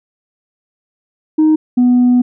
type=tone pair in turn; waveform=sine; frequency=311.1 / 246.9 Hz; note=D#4 / B3; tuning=0 / 0 cents; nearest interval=major third; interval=400 cents; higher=first; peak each=-5 dBFS; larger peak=neither; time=1.38-1.56 / 1.77-2.22 s; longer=second; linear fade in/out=10 ms; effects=tanh soft clip ceiling -5 dBFS